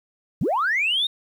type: linear sweep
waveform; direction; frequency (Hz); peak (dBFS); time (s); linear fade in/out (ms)
sine; up; 103.83 to 3752; -18; 0.41-1.07; 5
effects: tanh soft clip ceiling -15 dBFS + 9-bit